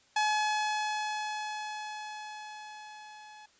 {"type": "tone with level ramp", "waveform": "sawtooth", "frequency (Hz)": 850, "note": "G#5", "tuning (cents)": 40, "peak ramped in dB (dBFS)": [-21, -45], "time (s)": [0.16, 3.46], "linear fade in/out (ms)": 5, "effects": ["white hiss -64 dBFS RMS until 3.59 s", "resampled to 16000 Hz"]}